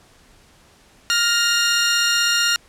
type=tone pair together; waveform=15% pulse; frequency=1407.5 / 1864.7 Hz; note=F6 / A#6; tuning=+13 / 0 cents; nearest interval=perfect fourth; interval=487 cents; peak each=-10 / -17 dBFS; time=1.1-2.56 s; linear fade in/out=0 ms; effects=pink hiss -52 dBFS RMS until 2.68 s + low-pass 10000 Hz 12 dB/octave